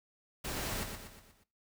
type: noise with echo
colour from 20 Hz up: pink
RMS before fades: -38 dBFS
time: 0.44-0.84 s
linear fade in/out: 10 ms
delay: 120 ms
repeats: 5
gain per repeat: -6 dB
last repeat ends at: 1.44 s
effects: noise-tail reverb RT60 0.3 s tail -18 dB re dry